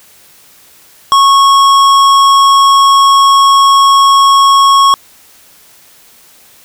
sine tone with hard clipping, 1100 Hz, C#6, 14 cents flat, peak -5 dBFS, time 1.12-4.94 s, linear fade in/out 0 ms, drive 13 dB, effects white hiss -42 dBFS RMS until 6.64 s

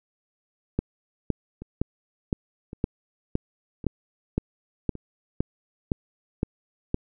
two click trains, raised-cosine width 3 ms, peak -10 / -24 dBFS, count 13 / 4, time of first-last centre 0.79-6.944 / 1.62-4.953 s, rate 1.95 / 0.9 Hz, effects none

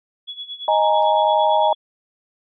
sine tone with tremolo, 3382 Hz, G#7, 31 cents sharp, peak -27 dBFS, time 0.27-1.75 s, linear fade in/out 20 ms, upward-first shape sine, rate 8.9 Hz, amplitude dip 80%
sine chord, D# suspended fourth, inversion none, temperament equal, 622.3 / 830.6 / 932.3 Hz, D#5 / G#5 / A#5, 0 / 0 / 0 cents, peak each -18 dBFS, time 0.68-1.73 s, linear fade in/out 2 ms
violet noise with exponential decay, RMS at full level -32 dBFS, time 1.02-1.12 s, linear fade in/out 0 ms, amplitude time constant 20 ms
effects resampled to 11025 Hz

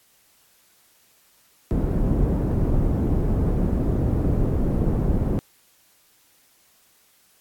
pink low-pass noise, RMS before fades -21 dBFS, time 1.71-5.39 s, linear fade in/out 0 ms, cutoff 340 Hz, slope 12 dB/octave, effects white hiss -59 dBFS RMS until 7.4 s + AAC 64 kbps

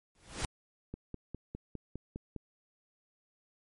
pink noise with exponential growth, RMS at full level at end -32 dBFS, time 0.15-0.45 s, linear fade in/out 1 ms, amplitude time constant 65 ms
click train, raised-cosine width 3 ms, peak -27 dBFS, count 8, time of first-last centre 0.94-2.363 s, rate 4.92 Hz
effects MP3 48 kbps

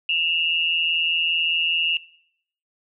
sine tone pair together, 2691 / 2856 Hz, E7 / F7, +35 / +38 cents, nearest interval minor second, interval 103 cents, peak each -22 dBFS, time 0.09-1.97 s, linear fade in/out 2 ms, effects noise-tail reverb RT60 0.7 s tail -21 dB re dry

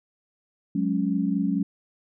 sine chord, F# suspended second, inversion none, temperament equal with one note detuned, 183.4 / 207.7 / 277.2 Hz, F#3 / G#3 / C#4, -15 / 0 / 0 cents, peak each -26 dBFS, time 0.75-1.63 s, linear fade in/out 5 ms, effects none

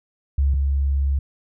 sine tone pair in turn, 69.2 / 69.2 Hz, C#2 / C#2, -2 / -2 cents, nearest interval unison, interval 0 cents, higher neither, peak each -15 / -17 dBFS, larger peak first, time 0.38-0.54 / 0.54-1.19 s, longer second, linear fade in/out 5 ms, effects none

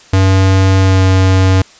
square tone with pitch glide, 95.4 to 94.36 Hz, G2 to F#2, -47 to +34 cents, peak -7 dBFS, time 0.13-1.62 s, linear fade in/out 5 ms, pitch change -19 cents, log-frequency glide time 0.79-1.02 s, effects white hiss -41 dBFS RMS until 1.79 s + resampled to 16000 Hz

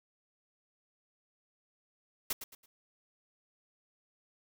white noise with echo, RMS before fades -33 dBFS, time 2.3-2.33 s, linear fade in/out 5 ms, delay 110 ms, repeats 3, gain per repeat -10 dB, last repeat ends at 2.66 s, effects none

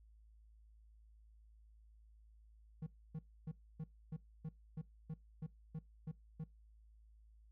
triangle tone bursts, 157.6 Hz, D#3, 23 cents sharp, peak -39 dBFS, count 12, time 2.82-6.44 s, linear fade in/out 5 ms, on 45 ms, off 280 ms, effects noise-tail reverb RT60 0.2 s tail -21 dB re dry + added 54 Hz sine -61 dBFS peak until 7.51 s

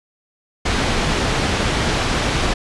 pink low-pass noise, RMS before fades -19 dBFS, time 0.65-2.54 s, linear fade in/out 10 ms, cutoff 5000 Hz, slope 12 dB/octave, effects resampled to 24000 Hz

